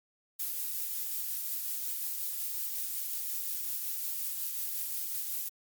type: noise with tremolo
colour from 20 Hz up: violet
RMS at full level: -34 dBFS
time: 0.39-5.49 s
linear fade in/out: 10 ms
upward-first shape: triangle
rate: 5.5 Hz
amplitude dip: 25%
effects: Opus 48 kbps